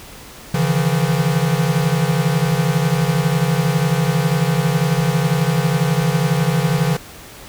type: tone cluster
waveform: square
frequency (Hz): 139.1 / 157.1 / 169.2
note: C#3 / D#3 / E3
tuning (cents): +6 / +17 / +45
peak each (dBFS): -20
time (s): 0.54-6.97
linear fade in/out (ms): 5
effects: pink hiss -38 dBFS RMS until 7.48 s